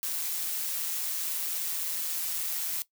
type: noise with amplitude modulation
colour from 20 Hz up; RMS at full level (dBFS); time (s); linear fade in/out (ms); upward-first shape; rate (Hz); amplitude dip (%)
blue; -30; 0.03-2.82; 0; sine; 164; 45
effects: noise-tail reverb RT60 0.1 s tail -17 dB re dry